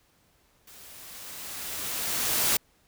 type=noise with level ramp; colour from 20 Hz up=white; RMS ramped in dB=-50 to -23 dBFS; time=0.67-2.57 s; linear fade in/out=5 ms; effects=pink hiss -65 dBFS RMS until 2.87 s